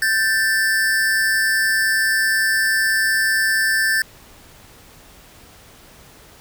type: tone pair together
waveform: square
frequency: 1563 / 1764.8 Hz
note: G6 / A6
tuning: -6 / +5 cents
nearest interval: major second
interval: 211 cents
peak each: -21 / -18 dBFS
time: 0.02-4.02 s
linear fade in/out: 2 ms
effects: pink hiss -46 dBFS RMS until 6.4 s